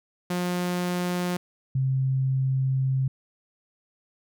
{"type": "tone pair in turn", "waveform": ["sawtooth", "sine"], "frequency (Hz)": [178.1, 132.52], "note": ["F3", "C3"], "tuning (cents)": [34, 22], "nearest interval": "perfect fourth", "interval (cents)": 512, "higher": "first", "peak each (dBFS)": -21, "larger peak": "neither", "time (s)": [[0.3, 1.37], [1.75, 3.08]], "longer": "second", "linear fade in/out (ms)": 5, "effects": []}